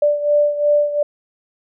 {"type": "beating tone pair", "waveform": "sine", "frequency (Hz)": [587.3, 590.1], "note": ["D5", "D5"], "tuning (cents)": [0, 8], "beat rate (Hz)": 2.8, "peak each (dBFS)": [-14, -19], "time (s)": [0.02, 1.03], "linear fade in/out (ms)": 5, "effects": []}